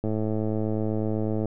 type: click train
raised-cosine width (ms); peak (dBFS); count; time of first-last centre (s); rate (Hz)
2; -15; 154; 0.04-1.457; 108
effects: none

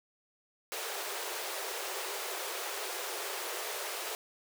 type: high-pass noise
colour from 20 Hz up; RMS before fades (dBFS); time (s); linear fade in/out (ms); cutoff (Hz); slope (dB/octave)
pink; -38; 0.72-4.15; 0; 360; 96
effects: none

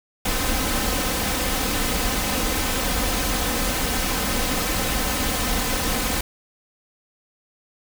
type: noise with comb filter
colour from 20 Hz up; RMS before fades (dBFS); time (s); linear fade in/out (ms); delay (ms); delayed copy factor
pink; -23; 0.25-6.21; 5; 3.9; +0.6
effects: none

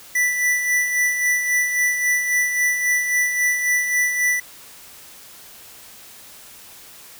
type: tone with tremolo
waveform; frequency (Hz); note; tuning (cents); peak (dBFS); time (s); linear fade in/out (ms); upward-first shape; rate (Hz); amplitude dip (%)
square; 1975.5; B6; 0; -16; 0.15-4.4; 5; sine; 3.7; 50
effects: white hiss -43 dBFS RMS until 7.19 s

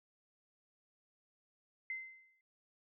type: tone with exponential decay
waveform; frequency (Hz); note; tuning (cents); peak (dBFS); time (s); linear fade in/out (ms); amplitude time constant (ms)
sine; 2069; C7; -20; -36; 1.9-2.41; 2; 110
effects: none

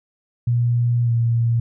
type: tone with pitch glide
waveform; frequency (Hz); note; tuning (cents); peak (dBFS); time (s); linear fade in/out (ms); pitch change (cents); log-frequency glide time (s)
sine; 119.8 to 116.79; A#2 to A#2; +48 to +4; -15; 0.47-1.6; 5; -44; 1.04-1.11
effects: none

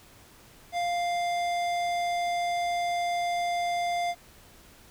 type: tone with tanh clipping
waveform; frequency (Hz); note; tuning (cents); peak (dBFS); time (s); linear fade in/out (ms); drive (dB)
sine; 698.5; F5; 0; -28; 0.72-4.15; 50; 18
effects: pink hiss -54 dBFS RMS until 4.9 s

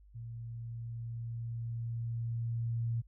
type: tone with level ramp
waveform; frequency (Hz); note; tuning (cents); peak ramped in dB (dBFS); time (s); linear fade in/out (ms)
sine; 116.1; A#2; -7; -41 to -30; 0.14-3.02; 20
effects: added 50 Hz sine -56 dBFS peak until 3.07 s

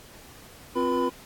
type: tone cluster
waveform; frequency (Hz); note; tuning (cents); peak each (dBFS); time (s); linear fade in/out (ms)
triangle; 261.8 / 352.8 / 485 / 1003; C4 / F4 / B4 / B5; +1 / +18 / -31 / +26; -26; 0.75-1.1; 20
effects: pink hiss -49 dBFS RMS until 1.25 s + AAC 64 kbps

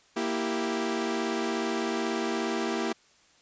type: chord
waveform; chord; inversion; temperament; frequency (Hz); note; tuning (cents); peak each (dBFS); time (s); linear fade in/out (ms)
sawtooth; E diminished; second; equal; 233.1 / 329.6 / 392; Bb3 / E4 / G4; 0 / 0 / 0; -28; 0.16-2.93; 10
effects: white hiss -61 dBFS RMS until 3.41 s + resampled to 16000 Hz

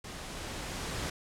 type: noise with level ramp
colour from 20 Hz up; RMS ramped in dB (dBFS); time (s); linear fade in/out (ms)
pink; -43 to -35; 0.04-1.1; 5
effects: low-pass 9000 Hz 12 dB/octave

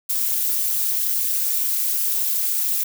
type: noise with amplitude modulation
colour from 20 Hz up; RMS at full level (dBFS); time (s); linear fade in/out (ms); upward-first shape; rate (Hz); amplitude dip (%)
violet; -18; 0.09-2.84; 10; sine; 234; 80
effects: none

